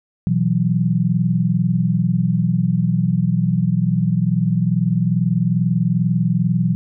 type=chord; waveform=sine; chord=B suspended fourth; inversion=none; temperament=equal with one note detuned; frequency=122.55 / 164.81 / 185 Hz; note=B2 / E3 / F#3; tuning=-13 / 0 / 0 cents; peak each=-20 / -18 / -19 dBFS; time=0.27-6.75 s; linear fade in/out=0 ms; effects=none